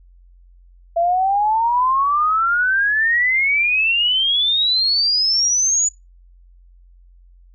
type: exponential sweep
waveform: sine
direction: up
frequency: 668 to 6970 Hz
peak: -14 dBFS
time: 0.96-5.89 s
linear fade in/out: 10 ms
effects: noise-tail reverb RT60 0.2 s tail -22 dB re dry + added 44 Hz sine -45 dBFS peak until 7.54 s